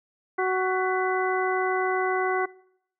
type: harmonic tone with a mistuned harmonic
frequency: 372.7 Hz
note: F#4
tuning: 13 cents sharp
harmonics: 1 / 2 / 3 / 4 / 5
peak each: -25 / -28 / -30 / -31 / -32 dBFS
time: 0.38-2.46 s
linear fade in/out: 10 ms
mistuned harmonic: 5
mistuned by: +120 cents
effects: noise-tail reverb RT60 0.7 s tail -22 dB re dry